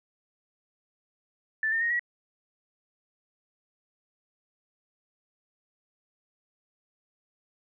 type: tone with pitch steps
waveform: sine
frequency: 1760 / 1812.6 / 1866.8 / 1922.6 Hz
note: A6 / A#6 / A#6 / B6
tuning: 0 / -49 / +2 / -47 cents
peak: -24 dBFS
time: 1.63-1.994 s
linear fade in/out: 2 ms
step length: 91 ms
effects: none